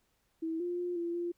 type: tone with pitch steps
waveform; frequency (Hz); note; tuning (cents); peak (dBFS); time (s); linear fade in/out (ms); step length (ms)
sine; 324.7 / 351.5 / 353.7 / 341.3 / 346.5; E4 / F4 / F4 / F4 / F4; -26 / +11 / +22 / -40 / -14; -32; 0.42-1.32; 10; 180
effects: pink hiss -75 dBFS RMS until 1.37 s

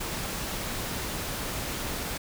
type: noise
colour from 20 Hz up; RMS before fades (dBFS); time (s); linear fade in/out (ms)
pink; -33; 0-2.18; 10
effects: none

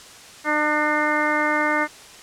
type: harmonic tone with a mistuned harmonic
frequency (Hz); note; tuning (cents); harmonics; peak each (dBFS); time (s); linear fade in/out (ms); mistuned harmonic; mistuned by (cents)
301.6; D4; +46; 1 / 2 / 3 / 4 / 5 / 6 / 7; -26 / -26 / -26 / -26 / -26 / -26 / -26; 0.44-1.88; 50; 5; -22
effects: white hiss -43 dBFS RMS until 2.22 s + low-pass 8000 Hz 12 dB/octave

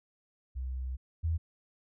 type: tone pair in turn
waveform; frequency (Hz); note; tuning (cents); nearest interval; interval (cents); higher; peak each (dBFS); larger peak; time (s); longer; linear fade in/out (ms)
sine; 64.3 / 81.65; C2 / E2; -30 / -16; major third; 414; second; -33 / -27; second; 0.55-0.97 / 1.23-1.38; first; 20
effects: none

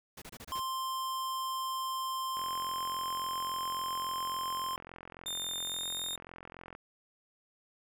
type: noise bursts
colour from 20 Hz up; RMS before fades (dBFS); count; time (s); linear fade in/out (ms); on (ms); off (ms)
pink; -47; 6; 0.17-0.599; 5; 49; 27
type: tone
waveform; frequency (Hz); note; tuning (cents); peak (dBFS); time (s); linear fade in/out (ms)
square; 1050; C6; +6; -34; 0.52-4.76; 0
type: click train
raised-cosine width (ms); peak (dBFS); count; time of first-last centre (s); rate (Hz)
0.5; -31; 192; 2.37-6.751; 43.6
type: tone with pitch glide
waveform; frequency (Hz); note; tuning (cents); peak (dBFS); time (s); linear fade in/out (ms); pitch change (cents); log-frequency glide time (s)
sawtooth; 3616 to 3666; A7 to A#7; +47 to -30; -32; 5.26-6.16; 5; +23; 5.59-5.89
effects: none

